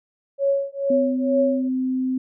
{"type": "tone with tremolo", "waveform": "sine", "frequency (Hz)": 554.4, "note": "C#5", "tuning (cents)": 0, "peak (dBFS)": -15, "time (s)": [0.38, 1.69], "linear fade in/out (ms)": 50, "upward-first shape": "triangle", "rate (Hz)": 2.2, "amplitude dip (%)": 100}
{"type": "tone with pitch glide", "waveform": "sine", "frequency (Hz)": [255.5, 258.3], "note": ["C4", "C4"], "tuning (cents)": [-41, -22], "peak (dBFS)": -20, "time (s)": [0.9, 2.18], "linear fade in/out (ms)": 5, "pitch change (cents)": 19, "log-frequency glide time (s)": [1.07, 1.52]}
{"effects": []}